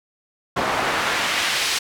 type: noise with band-pass filter sweep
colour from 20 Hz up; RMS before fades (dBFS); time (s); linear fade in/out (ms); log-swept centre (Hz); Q
pink; -22; 0.56-1.79; 10; 800 to 4200; 0.81
effects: none